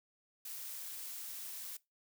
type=noise; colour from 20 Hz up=blue; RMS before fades=-45 dBFS; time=0.45-1.77 s; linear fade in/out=5 ms; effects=noise-tail reverb RT60 0.2 s tail -20 dB re dry